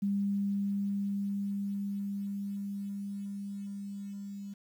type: tone with level ramp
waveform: sine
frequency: 200.1 Hz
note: G3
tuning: 36 cents sharp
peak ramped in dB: -27 to -39 dBFS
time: 0.02-4.54 s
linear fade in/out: 10 ms
effects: 10-bit